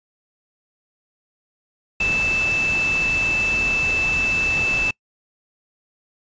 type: tone in noise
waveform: sine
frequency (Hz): 2637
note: E7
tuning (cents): 0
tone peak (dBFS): -18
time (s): 2-4.91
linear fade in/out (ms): 5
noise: pink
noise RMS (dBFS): -29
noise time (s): 2-4.91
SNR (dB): +8
effects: noise-tail reverb RT60 0.1 s tail -26 dB re dry + resampled to 16000 Hz